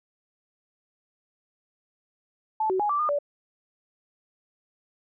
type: tone with pitch steps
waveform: sine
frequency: 871 / 375.6 / 832 / 1166 / 1217 / 578 Hz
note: A5 / F#4 / G#5 / D6 / D#6 / D5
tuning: -18 / +26 / +3 / -13 / -39 / -28 cents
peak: -22 dBFS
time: 2.6-3.188 s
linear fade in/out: 5 ms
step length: 98 ms
effects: none